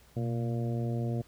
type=harmonic tone with a mistuned harmonic; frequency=116.54 Hz; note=A#2; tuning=in tune; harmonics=1 / 2 / 3 / 4 / 5 / 6; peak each=-30 / -36 / -40 / -42 / -44 / -46 dBFS; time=0.16-1.22 s; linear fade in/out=10 ms; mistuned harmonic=1; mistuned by=+73 cents; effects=added 60 Hz sine -61 dBFS peak until 1.27 s + pink hiss -61 dBFS RMS until 1.27 s